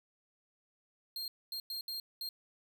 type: tone bursts at uneven times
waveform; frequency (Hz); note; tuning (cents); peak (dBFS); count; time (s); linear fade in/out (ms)
45% pulse; 4209; C8; +9; -37; 5; 1.16-1.28 / 1.52-1.6 / 1.7-1.81 / 1.88-2 / 2.21-2.29; 2
effects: none